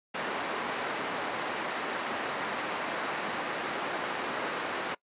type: band-pass noise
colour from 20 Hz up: white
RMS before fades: -34 dBFS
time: 0.14-4.95 s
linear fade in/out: 10 ms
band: 250 to 1600 Hz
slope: 12 dB/octave
effects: noise-tail reverb RT60 0.1 s tail -22 dB re dry + resampled to 8000 Hz